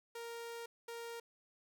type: tone bursts at uneven times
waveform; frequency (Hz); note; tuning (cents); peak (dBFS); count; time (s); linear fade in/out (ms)
sawtooth; 466.2; A#4; 0; -40; 2; 0.15-0.66 / 0.88-1.2; 5
effects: none